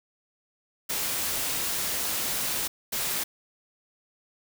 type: noise bursts at uneven times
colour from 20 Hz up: white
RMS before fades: -29 dBFS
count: 2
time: 0.89-2.68 / 2.92-3.24 s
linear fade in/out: 10 ms
effects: none